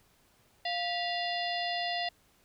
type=harmonic tone with a mistuned harmonic; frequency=698.5 Hz; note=F5; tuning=in tune; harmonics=1 / 3 / 4 / 5 / 6 / 7; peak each=-33 / -38 / -39 / -40 / -41 / -41 dBFS; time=0.65-2.09 s; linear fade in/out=5 ms; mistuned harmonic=3; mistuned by=-120 cents; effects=pink hiss -66 dBFS RMS until 2.44 s